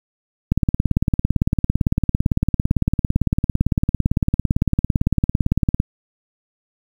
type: click train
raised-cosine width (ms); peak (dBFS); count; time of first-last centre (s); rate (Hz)
5; -3; 95; 0.52-5.801; 17.8
effects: 7-bit